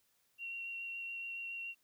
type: tone with vibrato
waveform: sine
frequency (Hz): 2743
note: F7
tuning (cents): -32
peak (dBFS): -40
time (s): 0.38-1.75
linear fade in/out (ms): 50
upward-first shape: sine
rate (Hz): 7.1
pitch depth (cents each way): 11
effects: white hiss -75 dBFS RMS until 1.83 s